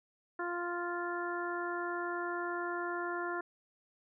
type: harmonic tone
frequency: 349 Hz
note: F4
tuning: 1 cent flat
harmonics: 1 / 2 / 3 / 4 / 5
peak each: -38 / -42 / -41 / -40 / -44 dBFS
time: 0.39-3.41 s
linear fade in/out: 5 ms
effects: none